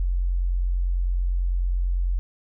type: tone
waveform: sine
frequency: 44.54 Hz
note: F1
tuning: 35 cents sharp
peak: -20 dBFS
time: 0-2.19 s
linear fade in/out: 0 ms
effects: none